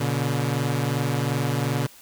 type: tone pair together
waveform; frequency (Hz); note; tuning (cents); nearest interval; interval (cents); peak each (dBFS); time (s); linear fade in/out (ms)
sawtooth; 120.1 / 142.82; B2 / D3; -48 / -48; minor third; 300; -21; 0-1.87; 10
effects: white hiss -49 dBFS RMS until 2.01 s